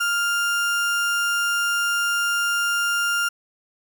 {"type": "tone", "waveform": "35% pulse", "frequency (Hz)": 1400, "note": "F6", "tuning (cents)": 4, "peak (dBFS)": -18, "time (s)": [0, 3.29], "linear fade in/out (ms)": 10, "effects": []}